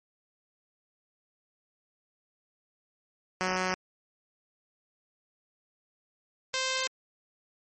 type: tone pair in turn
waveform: 5% pulse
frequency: 185 / 522.1 Hz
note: F#3 / C5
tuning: 0 / -4 cents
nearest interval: octave + tritone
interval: 1796 cents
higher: second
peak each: -16 dBFS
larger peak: neither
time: 3.41-3.74 / 6.54-6.87 s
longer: neither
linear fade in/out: 0 ms
effects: MP3 32 kbps